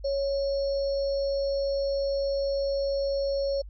sine tone with sample-and-hold, 554.4 Hz, C#5, in tune, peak -24 dBFS, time 0.04-3.62 s, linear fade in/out 10 ms, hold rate 4900 Hz, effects added 50 Hz sine -39 dBFS peak until 3.69 s + MP3 32 kbps

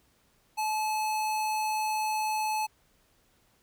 square tone, 862 Hz, A5, 36 cents flat, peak -28 dBFS, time 0.57-2.67 s, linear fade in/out 20 ms, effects pink hiss -67 dBFS RMS until 3.62 s

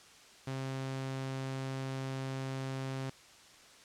sawtooth tone, 133.2 Hz, C3, 31 cents sharp, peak -32 dBFS, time 0.47-3.1 s, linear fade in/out 5 ms, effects white hiss -57 dBFS RMS until 3.84 s + low-pass 7000 Hz 12 dB/octave

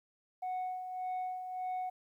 sine tone with tremolo, 738 Hz, F#5, 5 cents flat, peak -31 dBFS, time 0.42-1.9 s, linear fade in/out 10 ms, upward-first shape sine, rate 1.7 Hz, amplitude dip 60%, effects tanh soft clip ceiling -33 dBFS + 12-bit

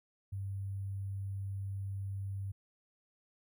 sine tone with sample-and-hold, 98 Hz, G2, in tune, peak -36 dBFS, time 0.32-2.52 s, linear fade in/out 10 ms, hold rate 11025 Hz, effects none

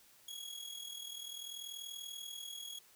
sawtooth tone with amplitude modulation, 3321 Hz, G#7, 1 cent flat, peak -38 dBFS, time 0.28-2.79 s, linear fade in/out 5 ms, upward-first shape sine, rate 40.5 Hz, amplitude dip 65%, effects white hiss -64 dBFS RMS until 2.95 s

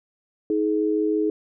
sine tone pair together, 316.9 / 423 Hz, D#4 / G#4, +32 / +32 cents, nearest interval perfect fourth, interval 500 cents, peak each -22 dBFS, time 0.5-1.3 s, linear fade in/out 2 ms, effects none

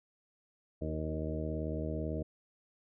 harmonic tone with a mistuned harmonic, 78 Hz, D#2, 5 cents sharp, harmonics 1 / 2 / 3 / 4 / 5 / 6 / 7 / 8, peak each -38 / -40 / -43 / -41 / -47 / -43 / -47 / -43 dBFS, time 0.81-2.23 s, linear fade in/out 10 ms, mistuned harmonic 5, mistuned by -21 cents, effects none

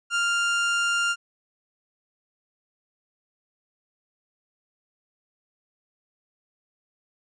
30% pulse tone, 1396.9 Hz, F6, in tune, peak -19 dBFS, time 0.1-1.16 s, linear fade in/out 50 ms, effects resampled to 22050 Hz

